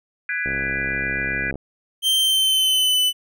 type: chord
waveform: sine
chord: G# half-diminished seventh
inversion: third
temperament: just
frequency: 1495.1 / 1661.2 / 1993.5 / 2392 Hz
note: F#6 / G#6 / B6 / D7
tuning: +18 / 0 / +16 / +31 cents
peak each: -29 / -26 / -28 / -28 dBFS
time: 0.29-1.51 s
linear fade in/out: 2 ms
type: click train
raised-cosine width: 2 ms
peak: -18 dBFS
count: 75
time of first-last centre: 0.46-1.556 s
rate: 67.5 Hz
type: tone with pitch glide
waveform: 45% pulse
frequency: 3136 to 3000 Hz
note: G7 to F#7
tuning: 0 to +23 cents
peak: -16 dBFS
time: 2.02-3.13 s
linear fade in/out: 50 ms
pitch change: -77 cents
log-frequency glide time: 2.18-2.99 s
effects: none